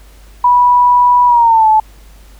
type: tone with pitch glide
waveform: sine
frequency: 980 to 868.1 Hz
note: B5 to A5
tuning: -14 to -24 cents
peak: -5 dBFS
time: 0.44-1.8 s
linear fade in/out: 5 ms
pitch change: -210 cents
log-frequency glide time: 1.26-1.68 s
effects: added 50 Hz sine -37 dBFS peak until 2.39 s + pink hiss -46 dBFS RMS until 2.39 s